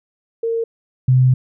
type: tone pair in turn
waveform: sine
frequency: 458 / 128.52 Hz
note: A#4 / C3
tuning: -31 / -31 cents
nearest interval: octave + minor seventh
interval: 2200 cents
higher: first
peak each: -17 / -9 dBFS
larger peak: second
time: 0.43-0.64 / 1.08-1.34 s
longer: second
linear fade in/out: 5 ms
effects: none